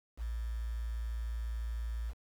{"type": "tone with quantisation", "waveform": "sine", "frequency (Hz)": 57, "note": "A#1", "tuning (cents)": -38, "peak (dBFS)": -34, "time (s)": [0.17, 2.14], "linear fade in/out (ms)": 50, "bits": 9, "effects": []}